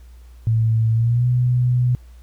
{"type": "tone with pitch glide", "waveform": "sine", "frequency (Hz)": [112.3, 123.89], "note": ["A2", "B2"], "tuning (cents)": [36, 6], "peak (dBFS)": -14, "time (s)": [0.47, 1.95], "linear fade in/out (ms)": 0, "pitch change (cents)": 170, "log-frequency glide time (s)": [0.93, 1.27], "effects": ["added 60 Hz sine -40 dBFS peak until 2.22 s", "pink hiss -58 dBFS RMS until 2.22 s"]}